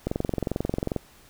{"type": "click train", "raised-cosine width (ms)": 2, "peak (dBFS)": -12, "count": 21, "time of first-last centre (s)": [0.07, 0.963], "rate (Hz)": 22.4, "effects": ["pink hiss -54 dBFS RMS until 1.29 s"]}